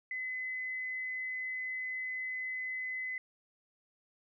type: tone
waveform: sine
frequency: 2026 Hz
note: B6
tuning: 44 cents sharp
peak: -35 dBFS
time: 0.11-3.18 s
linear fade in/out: 2 ms
effects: none